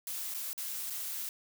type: noise with dropouts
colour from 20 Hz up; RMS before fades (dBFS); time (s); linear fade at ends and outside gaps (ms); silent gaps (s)
blue; -38; 0.07-1.29; 1; 0.34-0.346 / 0.531-0.578 / 0.9-0.905
effects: none